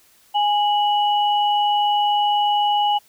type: tone pair together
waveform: sine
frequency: 826.6 / 2941 Hz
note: G#5 / F#7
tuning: -8 / -11 cents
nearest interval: octave + minor seventh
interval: 2197 cents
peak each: -16 / -24 dBFS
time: 0.34-2.99 s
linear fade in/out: 20 ms
effects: white hiss -55 dBFS RMS until 3.08 s